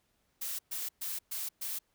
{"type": "noise bursts", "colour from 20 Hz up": "blue", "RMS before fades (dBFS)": -37, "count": 5, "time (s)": [0.41, 1.79], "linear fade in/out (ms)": 10, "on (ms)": 180, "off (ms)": 120, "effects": ["pink hiss -75 dBFS RMS until 1.94 s"]}